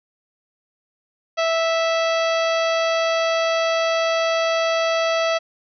harmonic tone, 657 Hz, E5, 6 cents flat, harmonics 1 / 2 / 3 / 4 / 5 / 6 / 7 / 8 / 9, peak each -19 / -25 / -29 / -29 / -31 / -37 / -34 / -41 / -38 dBFS, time 1.37-5.39 s, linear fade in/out 20 ms, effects none

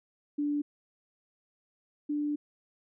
sine tone pair in turn, 292 / 294.7 Hz, D4 / D4, -10 / +6 cents, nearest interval unison, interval 16 cents, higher second, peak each -27 / -28 dBFS, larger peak first, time 0.38-0.62 / 2.09-2.36 s, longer second, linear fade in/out 10 ms, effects none

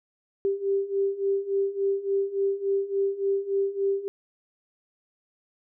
sine beating tone pair, 392 / 395.5 Hz, G4 / G4, 0 / +15 cents, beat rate 3.5 Hz, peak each -28 / -25 dBFS, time 0.45-4.08 s, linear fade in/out 0 ms, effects none

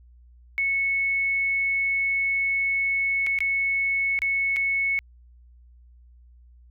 sine tone with dropouts, 2204 Hz, C#7, 11 cents flat, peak -21 dBFS, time 0.58-4.99 s, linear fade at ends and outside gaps 0 ms, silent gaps 3.265-3.269 / 3.388-3.405 / 4.19-4.219 / 4.562-4.567 s, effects added 60 Hz sine -49 dBFS peak until 6.7 s

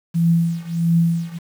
sine tone with tremolo, 167.8 Hz, E3, 31 cents sharp, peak -11 dBFS, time 0.14-1.39 s, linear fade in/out 20 ms, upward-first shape triangle, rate 1.5 Hz, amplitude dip 95%, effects 7-bit

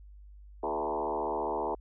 sine tone with frequency modulation, 659.3 Hz, E5, in tune, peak -29 dBFS, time 0.63-1.75 s, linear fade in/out 5 ms, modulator 75 Hz, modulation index 4.4, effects added 50 Hz sine -48 dBFS peak until 1.8 s

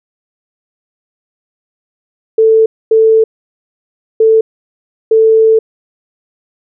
sine tone bursts at uneven times, 443.5 Hz, A4, 14 cents sharp, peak -4 dBFS, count 4, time 2.38-2.66 / 2.91-3.24 / 4.2-4.41 / 5.11-5.59 s, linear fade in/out 5 ms, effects none

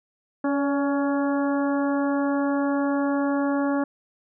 harmonic tone with a mistuned harmonic, 280.4 Hz, C#4, 20 cents sharp, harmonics 1 / 2 / 3 / 4 / 5 / 6, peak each -22 / -28 / -32 / -34 / -36 / -38 dBFS, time 0.44-3.84 s, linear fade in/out 5 ms, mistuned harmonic 2, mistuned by +27 cents, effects none

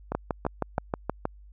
two click trains, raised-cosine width 1 ms, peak -12 / -15 dBFS, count 8 / 3, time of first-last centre 0.15-1.254 / 0.12-0.782 s, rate 6.34 / 3.02 Hz, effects added 50 Hz sine -47 dBFS peak until 1.52 s

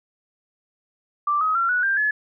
sine tone with pitch steps, 1174.7 / 1266.3 / 1365.1 / 1471.5 / 1586.3 / 1710 Hz, D6 / D#6 / F6 / F#6 / G6 / A6, 0 / +30 / -40 / -10 / +20 / -50 cents, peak -18 dBFS, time 1.27-2.11 s, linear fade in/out 5 ms, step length 140 ms, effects none

